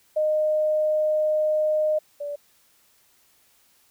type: tone pair in turn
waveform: sine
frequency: 615 / 579.8 Hz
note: D#5 / D5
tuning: -20 / -22 cents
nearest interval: minor second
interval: 102 cents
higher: first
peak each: -19 / -28 dBFS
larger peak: first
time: 0.16-1.99 / 2.2-2.36 s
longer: first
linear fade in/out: 10 ms
effects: white hiss -61 dBFS RMS until 3.9 s